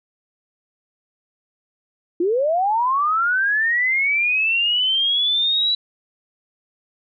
sine linear sweep, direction up, 327.7 to 3951 Hz, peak -16 dBFS, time 2.2-5.75 s, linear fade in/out 5 ms, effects none

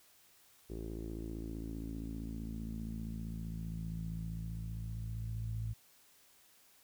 sawtooth tone with low-pass filter sweep, 55.3 Hz, A1, 9 cents sharp, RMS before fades -41 dBFS, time 0.69-5.74 s, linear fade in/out 20 ms, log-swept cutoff 380 to 110 Hz, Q 4.5, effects white hiss -65 dBFS RMS until 6.83 s

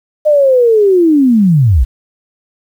sine linear sweep, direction down, 615 to 50.3 Hz, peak -5 dBFS, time 0.25-1.85 s, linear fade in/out 20 ms, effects 7-bit

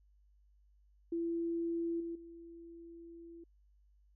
sine tone with level steps, 336.3 Hz, E4, 35 cents sharp, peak -33 / -38 / -49 dBFS, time 1.12-3.44 s, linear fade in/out 5 ms, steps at 2 / 2.15 s, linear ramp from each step 5 ms, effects added 50 Hz sine -64 dBFS peak until 4.15 s

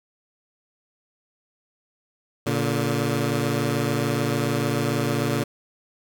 15% pulse tone pair together, 116.3 / 143.1 Hz, A#2 / D3, -4 / -45 cents, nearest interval major third, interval 359 cents, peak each -18 dBFS, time 2.46-5.44 s, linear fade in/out 10 ms, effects 8-bit

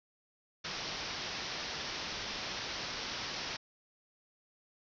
white low-pass noise, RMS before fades -40 dBFS, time 0.64-3.57 s, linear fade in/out 10 ms, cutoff 5800 Hz, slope 96 dB/octave, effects none

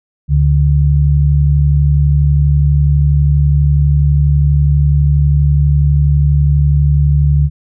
sine tone pair together, 72.2 / 144.4 Hz, D2 / D3, -29 / -29 cents, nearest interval octave, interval 1200 cents, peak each -10 dBFS, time 0.28-7.5 s, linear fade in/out 50 ms, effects none

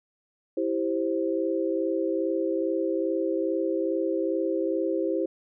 sine chord, C major, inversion first, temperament equal with one note detuned, 329.6 / 392 / 526.6 Hz, E4 / G4 / C5, 0 / 0 / +11 cents, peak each -27 / -29 / -29 dBFS, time 0.57-5.26 s, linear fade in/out 5 ms, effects none

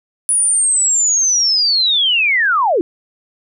sine linear sweep, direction down, 9890 to 310 Hz, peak -11 dBFS, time 0.29-2.81 s, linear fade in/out 0 ms, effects none

